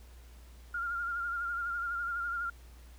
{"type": "tone with vibrato", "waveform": "sine", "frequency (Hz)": 1400, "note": "F6", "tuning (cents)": 4, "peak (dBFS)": -32, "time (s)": [0.74, 2.5], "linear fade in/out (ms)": 5, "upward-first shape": "sine", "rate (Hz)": 12, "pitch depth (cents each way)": 41, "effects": ["added 60 Hz sine -50 dBFS peak until 2.98 s", "pink hiss -61 dBFS RMS until 2.98 s"]}